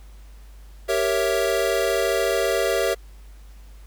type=chord; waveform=square; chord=G diminished seventh; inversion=none; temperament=equal; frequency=392 / 466.2 / 554.4 / 659.3 Hz; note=G4 / Bb4 / Db5 / Fb5; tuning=0 / 0 / 0 / 0 cents; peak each=-26 dBFS; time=0.88-2.95 s; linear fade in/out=20 ms; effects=added 50 Hz sine -41 dBFS peak until 3.86 s + pink hiss -56 dBFS RMS until 3.86 s